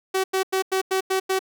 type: tone bursts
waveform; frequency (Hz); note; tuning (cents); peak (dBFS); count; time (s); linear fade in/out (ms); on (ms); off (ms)
sawtooth; 380; F#4; +46; -16; 7; 0.14-1.392; 10; 100; 92
effects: none